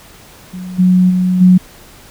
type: tone with level steps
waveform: sine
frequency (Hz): 182.8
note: F#3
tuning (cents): -21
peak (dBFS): -23 / -6 / -10 / -3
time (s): 0.53-1.58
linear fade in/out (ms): 10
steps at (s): 0.78 / 1.09 / 1.4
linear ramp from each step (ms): 20
effects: pink hiss -40 dBFS RMS until 2.1 s